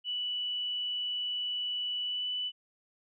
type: tone with pitch glide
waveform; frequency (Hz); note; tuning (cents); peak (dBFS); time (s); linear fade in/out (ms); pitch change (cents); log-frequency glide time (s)
sine; 2960 to 2982; F#7 to F#7; 0 to +13; -31; 0.04-2.52; 50; +13; 2.04-2.28
effects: none